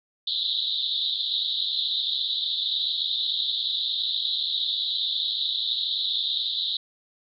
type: band-pass noise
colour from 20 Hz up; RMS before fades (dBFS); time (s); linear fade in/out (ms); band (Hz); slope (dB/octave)
white; -27; 0.27-6.77; 5; 3500 to 4000; 96
effects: none